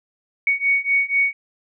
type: beating tone pair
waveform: sine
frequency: 2230 / 2234.1 Hz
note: C#7 / C#7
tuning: +10 / +13 cents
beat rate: 4.1 Hz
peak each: -20 / -19 dBFS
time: 0.47-1.33 s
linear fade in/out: 2 ms
effects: none